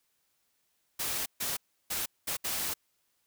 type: noise bursts at uneven times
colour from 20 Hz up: white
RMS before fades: -33 dBFS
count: 5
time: 0.99-1.26 / 1.4-1.57 / 1.9-2.06 / 2.27-2.37 / 2.44-2.74 s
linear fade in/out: 10 ms
effects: white hiss -75 dBFS RMS until 3.26 s